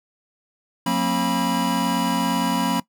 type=tone cluster; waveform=square; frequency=179.9 / 230.5 / 268.3 / 978 Hz; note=F#3 / A#3 / C4 / B5; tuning=-48 / -19 / +44 / -17 cents; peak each=-26 dBFS; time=0.86-2.8 s; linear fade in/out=5 ms; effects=noise-tail reverb RT60 0.1 s tail -20 dB re dry